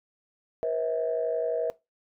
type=tone cluster; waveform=sine; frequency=481.3 / 533 / 646 Hz; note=B4 / C5 / E5; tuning=-45 / +32 / -35 cents; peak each=-28 / -35 / -28 dBFS; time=0.63-1.7 s; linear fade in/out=0 ms; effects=noise-tail reverb RT60 0.2 s tail -19 dB re dry + tanh soft clip ceiling -17 dBFS